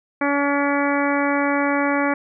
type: harmonic tone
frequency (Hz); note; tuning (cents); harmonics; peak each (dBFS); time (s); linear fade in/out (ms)
284; C#4; +42; 1 / 2 / 3 / 4 / 5 / 6 / 7 / 8; -21 / -24 / -26 / -27 / -28 / -29 / -29 / -30; 0.21-2.14; 5
effects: none